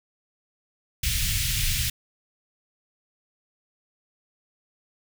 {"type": "band-stop noise", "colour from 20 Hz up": "pink", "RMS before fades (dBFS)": -25, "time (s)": [1.03, 1.9], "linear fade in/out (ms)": 5, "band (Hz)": [130, 2200], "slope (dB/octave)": 24, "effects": []}